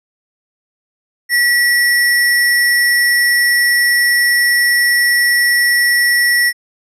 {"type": "tone with sample-and-hold", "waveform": "sine", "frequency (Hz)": 1935, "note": "B6", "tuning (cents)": -36, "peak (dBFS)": -9, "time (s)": [1.29, 6.53], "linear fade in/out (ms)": 50, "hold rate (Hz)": 7350, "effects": ["resampled to 32000 Hz"]}